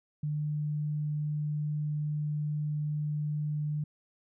sine tone, 149.8 Hz, D3, 35 cents sharp, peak -29 dBFS, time 0.23-3.84 s, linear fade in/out 5 ms, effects none

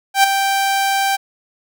sawtooth tone with ADSR envelope, 784 Hz, G5, in tune, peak -3 dBFS, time 0.14-1.17 s, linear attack 96 ms, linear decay 11 ms, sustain -8 dB, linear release 19 ms, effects none

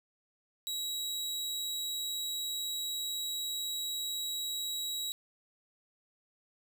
sawtooth tone, 3866 Hz, B7, 38 cents flat, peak -31 dBFS, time 0.67-5.12 s, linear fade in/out 0 ms, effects none

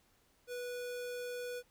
square tone, 490.5 Hz, B4, 12 cents flat, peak -40 dBFS, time 0.47-1.63 s, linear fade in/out 50 ms, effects pink hiss -71 dBFS RMS until 1.7 s

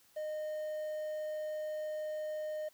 triangle tone with quantisation, 614 Hz, D#5, 23 cents flat, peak -34 dBFS, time 0.16-2.69 s, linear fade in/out 10 ms, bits 10, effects white hiss -66 dBFS RMS until 2.73 s

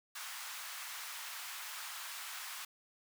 pink high-pass noise, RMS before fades -45 dBFS, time 0.15-2.65 s, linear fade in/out 5 ms, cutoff 1000 Hz, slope 24 dB/octave, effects none

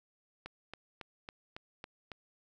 click train, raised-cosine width 0.3 ms, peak -27 dBFS, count 7, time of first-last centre 0.46-2.117 s, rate 3.62 Hz, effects none

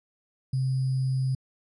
sine tone with sample-and-hold, 131.5 Hz, C3, 9 cents sharp, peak -23 dBFS, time 0.53-1.35 s, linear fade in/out 5 ms, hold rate 4900 Hz, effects resampled to 24000 Hz

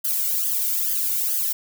violet noise with flanger, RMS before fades -23 dBFS, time 0.04-1.53 s, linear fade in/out 10 ms, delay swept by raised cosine 0.62 to 1.4 ms, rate 2.3 Hz, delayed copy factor +0.95, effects none

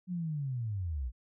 sine linear sweep, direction down, 185 to 55 Hz, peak -32 dBFS, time 0.07-1.12 s, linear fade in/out 50 ms, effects none

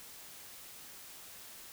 silence, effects white hiss -51 dBFS RMS until 1.72 s

